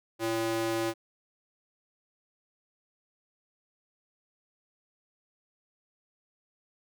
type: tone with high-pass filter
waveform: square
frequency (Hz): 113.2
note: A2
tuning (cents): +50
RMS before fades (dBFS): -30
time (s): 0.19-0.94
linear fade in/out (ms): 50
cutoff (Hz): 340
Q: 1.4
effects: none